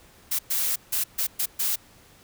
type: noise bursts at uneven times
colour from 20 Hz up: blue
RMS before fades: -25 dBFS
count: 6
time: 0.31-0.39 / 0.5-0.76 / 0.92-1.04 / 1.18-1.27 / 1.39-1.46 / 1.59-1.76 s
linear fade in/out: 10 ms
effects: pink hiss -54 dBFS RMS until 2.23 s